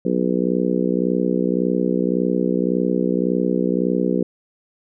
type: harmonic tone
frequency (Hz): 61.8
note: B1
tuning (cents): +2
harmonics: 3 / 4 / 5 / 6 / 7 / 8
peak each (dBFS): -22 / -23 / -24 / -25 / -25 / -26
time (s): 0.05-4.23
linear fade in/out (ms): 5
effects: none